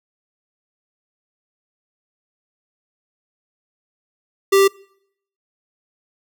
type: tone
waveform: square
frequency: 392 Hz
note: G4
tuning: in tune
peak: -11 dBFS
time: 4.52-4.68 s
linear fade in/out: 10 ms
effects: noise-tail reverb RT60 0.7 s tail -25 dB re dry